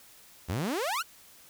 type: exponential sweep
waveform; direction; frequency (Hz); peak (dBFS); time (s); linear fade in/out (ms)
sawtooth; up; 76.2 to 1550; -25; 0.48-1.03; 20
effects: white hiss -55 dBFS RMS until 1.49 s